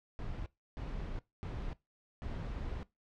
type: noise bursts at uneven times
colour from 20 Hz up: brown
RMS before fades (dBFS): -40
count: 4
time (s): 0.19-0.46 / 0.77-1.19 / 1.43-1.73 / 2.22-2.83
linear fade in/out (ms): 0
effects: noise-tail reverb RT60 0.2 s tail -20 dB re dry + low-pass 4000 Hz 12 dB/octave